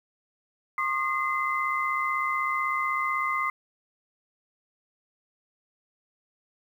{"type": "tone cluster", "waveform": "sine", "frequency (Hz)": [1080, 1216, 2058], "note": ["C#6", "D#6", "C7"], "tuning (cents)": [-45, -40, -29], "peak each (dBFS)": -29, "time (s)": [0.78, 3.5], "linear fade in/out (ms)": 2, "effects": ["9-bit"]}